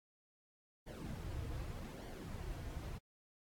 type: noise with flanger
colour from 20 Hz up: brown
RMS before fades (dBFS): -45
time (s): 0.86-2.99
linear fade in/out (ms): 20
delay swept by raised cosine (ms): 0.76 to 5.26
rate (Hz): 0.83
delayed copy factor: -0.65
effects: AAC 64 kbps